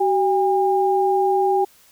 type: tone pair together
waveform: sine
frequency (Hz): 380.5 / 806.3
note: F#4 / G5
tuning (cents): +48 / +49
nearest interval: octave + minor second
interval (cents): 1301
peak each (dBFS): -18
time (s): 0-1.65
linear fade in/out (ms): 10
effects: white hiss -53 dBFS RMS until 1.91 s